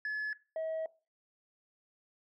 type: tone pair in turn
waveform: sine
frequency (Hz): 1712 / 641.3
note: A6 / E5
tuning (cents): -48 / -48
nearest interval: octave + perfect fourth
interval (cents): 1700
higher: first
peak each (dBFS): -30 / -31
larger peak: first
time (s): 0.05-0.33 / 0.56-0.86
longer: second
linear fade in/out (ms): 2
effects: noise-tail reverb RT60 0.3 s tail -19 dB re dry + tanh soft clip ceiling -32 dBFS